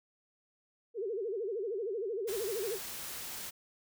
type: tone with vibrato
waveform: sine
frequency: 423.6 Hz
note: G#4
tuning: 34 cents sharp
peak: -33 dBFS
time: 0.94-2.79 s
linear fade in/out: 50 ms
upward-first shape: sine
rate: 13 Hz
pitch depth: 210 cents each way
type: noise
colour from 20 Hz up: white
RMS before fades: -42 dBFS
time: 2.27-3.51 s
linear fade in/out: 20 ms
effects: none